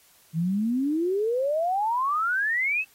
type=exponential sweep; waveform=sine; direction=up; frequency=155.56 to 2671 Hz; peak=-22 dBFS; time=0.33-2.85 s; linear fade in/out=50 ms; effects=white hiss -58 dBFS RMS until 2.94 s + AAC 48 kbps